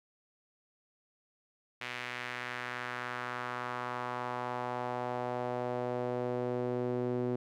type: tone with band-pass filter sweep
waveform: sawtooth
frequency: 123.47 Hz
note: B2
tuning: in tune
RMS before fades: -36 dBFS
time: 1.81-7.36 s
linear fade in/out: 5 ms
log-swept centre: 2300 to 350 Hz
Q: 1.8
effects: none